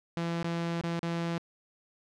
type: tone with dropouts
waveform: sawtooth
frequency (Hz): 168.8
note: E3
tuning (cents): +41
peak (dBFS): -26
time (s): 0.17-1.38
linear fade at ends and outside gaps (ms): 0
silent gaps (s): 0.428-0.444 / 0.812-0.837 / 0.992-1.03
effects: low-pass 5000 Hz 12 dB/octave